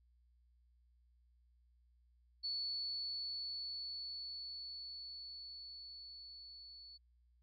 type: tone with level ramp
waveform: sine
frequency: 4435 Hz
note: C#8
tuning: in tune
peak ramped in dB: -37 to -53 dBFS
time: 2.43-6.98 s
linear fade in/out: 20 ms
effects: added 60 Hz sine -68 dBFS peak until 7.42 s